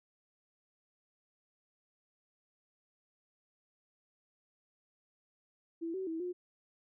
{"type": "tone with pitch steps", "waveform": "sine", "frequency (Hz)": [331.8, 378.7, 324.9, 358.1], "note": ["E4", "F#4", "E4", "F4"], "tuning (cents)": [11, 40, -25, 43], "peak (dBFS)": -35, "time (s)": [5.81, 6.33], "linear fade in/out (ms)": 20, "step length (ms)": 130, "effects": []}